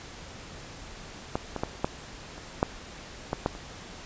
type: clicks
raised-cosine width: 1 ms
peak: -12 / -17 / -13 / -10 / -29 / -7 / -13 / -10 / -28 dBFS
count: 9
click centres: 1.355 / 1.563 / 1.635 / 1.845 / 2.38 / 2.629 / 3.331 / 3.461 / 3.551 s
effects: pink hiss -44 dBFS RMS until 4.05 s + resampled to 16000 Hz